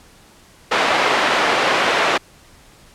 pink band-pass noise, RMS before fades -17 dBFS, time 0.71-2.18 s, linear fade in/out 10 ms, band 510 to 2900 Hz, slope 12 dB/octave, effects pink hiss -48 dBFS RMS until 2.94 s + low-pass 11000 Hz 12 dB/octave

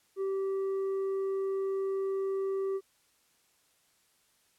sine tone with tanh clipping, 387.7 Hz, G4, 19 cents flat, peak -30 dBFS, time 0.16-2.81 s, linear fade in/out 50 ms, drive 4 dB, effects white hiss -69 dBFS RMS until 4.58 s + low-pass 12000 Hz 12 dB/octave

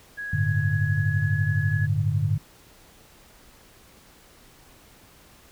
sine tone with pitch glide, 1661.2 to 1688.3 Hz, G#6 to G#6, 0 to +28 cents, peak -30 dBFS, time 0.17-1.87 s, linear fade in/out 20 ms, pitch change +28 cents, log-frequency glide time 0.32-1.4 s
sine chord, G suspended second, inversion none, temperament equal, 98 / 110 / 146.83 Hz, G2 / A2 / D3, 0 / 0 / 0 cents, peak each -25 dBFS, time 0.33-2.38 s, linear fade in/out 5 ms
effects pink hiss -53 dBFS RMS until 5.51 s

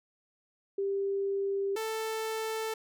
sine / sawtooth tone pair in turn, 394.8 / 441.9 Hz, G4 / A4, +12 / +7 cents, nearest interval major second, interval 195 cents, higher second, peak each -28 dBFS, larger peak neither, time 0.78-1.76 / 1.76-2.74 s, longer neither, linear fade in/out 5 ms, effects none

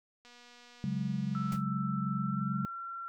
click train, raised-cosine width 0.2 ms, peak -39 dBFS, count 318, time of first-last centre 0.25-1.56 s, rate 242 Hz
sine chord, C# suspended fourth, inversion none, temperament equal, 138.59 / 185 / 207.7 Hz, C#3 / F#3 / G#3, 0 / 0 / 0 cents, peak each -35 dBFS, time 0.84-2.65 s, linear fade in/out 0 ms
sine tone with pitch glide, 1325 to 1361.5 Hz, E6 to F6, +9 to -44 cents, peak -38 dBFS, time 1.35-3.08 s, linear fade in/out 0 ms, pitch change +47 cents, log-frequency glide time 2.16-2.62 s
pink noise with exponential decay, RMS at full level -40 dBFS, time 1.52-1.64 s, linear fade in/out 1 ms, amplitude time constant 26 ms
effects none

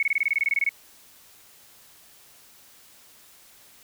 sine tone bursts, 2208 Hz, C#7, 7 cents flat, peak -19 dBFS, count 14, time 0-0.691 s, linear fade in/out 2 ms, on 28 ms, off 23 ms, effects white hiss -53 dBFS RMS until 3.83 s

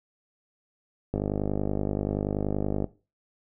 click train, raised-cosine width 2 ms, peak -14 dBFS, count 87, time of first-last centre 1.14-2.843 s, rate 50.5 Hz, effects noise-tail reverb RT60 0.3 s tail -17 dB re dry

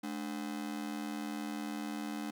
45% pulse ring-modulated tone, 255.6 Hz, C4, 40 cents flat, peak -34 dBFS, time 0.03-2.31 s, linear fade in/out 10 ms, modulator 40 Hz, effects none

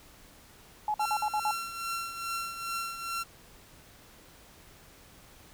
sine tone bursts, 847 Hz, G#5, 34 cents sharp, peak -26 dBFS, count 6, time 0.88-1.511 s, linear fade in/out 2 ms, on 61 ms, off 53 ms
sawtooth tone with tremolo, 1361 Hz, F6, 45 cents flat, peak -27 dBFS, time 0.99-3.24 s, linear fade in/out 20 ms, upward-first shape triangle, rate 2.4 Hz, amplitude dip 65%
effects pink hiss -55 dBFS RMS until 5.53 s

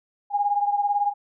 sine beating tone pair, 814 / 832 Hz, G#5 / G#5, -35 / +3 cents, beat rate 18 Hz, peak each -21 / -26 dBFS, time 0.3-1.14 s, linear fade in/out 50 ms, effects none

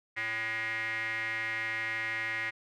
square tone with band-pass filter, 111.7 Hz, A2, 27 cents sharp, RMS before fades -34 dBFS, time 0.16-2.51 s, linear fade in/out 20 ms, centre 2000 Hz, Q 9.9, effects none

